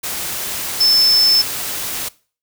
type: tone in noise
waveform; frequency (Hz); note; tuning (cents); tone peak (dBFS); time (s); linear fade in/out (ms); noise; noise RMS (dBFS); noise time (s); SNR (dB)
sine; 5274; E8; 0; -10; 0.8-1.42; 10; white; -24; 0.03-2.09; +11
effects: noise-tail reverb RT60 0.4 s tail -21 dB re dry